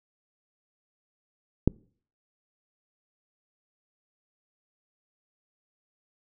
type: click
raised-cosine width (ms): 3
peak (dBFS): -6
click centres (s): 1.676
effects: noise-tail reverb RT60 0.5 s tail -26 dB re dry